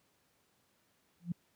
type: tone with exponential growth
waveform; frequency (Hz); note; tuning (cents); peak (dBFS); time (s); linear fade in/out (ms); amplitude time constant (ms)
sine; 173; F3; -16; -28; 1.2-1.32; 5; 25
effects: pink hiss -73 dBFS RMS until 1.55 s + high-pass 100 Hz 12 dB/octave